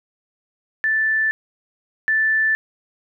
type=tone pair in turn; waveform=sine; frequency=1760 / 1760 Hz; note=A6 / A6; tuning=0 / 0 cents; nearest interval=unison; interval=0 cents; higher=neither; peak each=-16 / -15 dBFS; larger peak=second; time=0.84-1.31 / 2.08-2.55 s; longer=neither; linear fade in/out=0 ms; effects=none